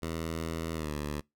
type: tone with pitch glide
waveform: 10% pulse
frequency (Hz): 81.6 to 73.97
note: E2 to D2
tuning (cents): -17 to +13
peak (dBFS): -25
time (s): 0.02-1.21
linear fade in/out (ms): 10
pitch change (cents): -170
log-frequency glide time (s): 0.73-0.93
effects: noise-tail reverb RT60 0.2 s tail -25 dB re dry